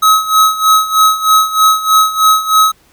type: tone with tremolo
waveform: square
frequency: 1279 Hz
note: D#6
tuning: 47 cents sharp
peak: -5 dBFS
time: 0.02-2.72 s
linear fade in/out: 10 ms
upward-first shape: sine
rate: 3.2 Hz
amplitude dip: 80%
effects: pink hiss -50 dBFS RMS until 2.92 s